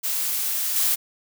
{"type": "noise with level steps", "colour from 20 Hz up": "blue", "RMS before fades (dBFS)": [-25, -21], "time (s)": [0.03, 0.96], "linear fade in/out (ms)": 20, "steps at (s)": 0.76, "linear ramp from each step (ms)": 2, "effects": []}